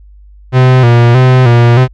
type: tone with vibrato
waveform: 45% pulse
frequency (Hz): 123.47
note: B2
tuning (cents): 0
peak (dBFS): -3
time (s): 0.52-1.88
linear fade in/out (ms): 50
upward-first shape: square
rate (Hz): 1.6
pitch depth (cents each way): 67
effects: added 50 Hz sine -34 dBFS peak until 1.93 s + low-pass 3000 Hz 12 dB/octave